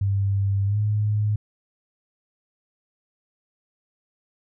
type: tone with pitch glide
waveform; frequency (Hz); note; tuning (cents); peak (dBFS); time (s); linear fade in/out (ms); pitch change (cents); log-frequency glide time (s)
sine; 98.9 to 105.39; G2 to G#2; +16 to +26; -19; 0.01-1.36; 5; +110; 0.66-0.78
effects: none